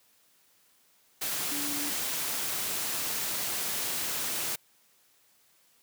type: tone in noise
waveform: sine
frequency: 290 Hz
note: D4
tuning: 22 cents flat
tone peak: -37 dBFS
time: 1.51-1.9 s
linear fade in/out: 10 ms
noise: white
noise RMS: -32 dBFS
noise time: 1.21-4.56 s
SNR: -8 dB
effects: white hiss -65 dBFS RMS until 5.82 s + high-pass 100 Hz 12 dB/octave